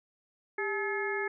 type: harmonic tone with a mistuned harmonic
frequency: 428.8 Hz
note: A4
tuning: 45 cents flat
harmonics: 1 / 2 / 3 / 4 / 5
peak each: -33 / -39 / -42 / -35 / -37 dBFS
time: 0.58-1.28 s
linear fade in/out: 5 ms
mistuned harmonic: 1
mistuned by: -120 cents
effects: none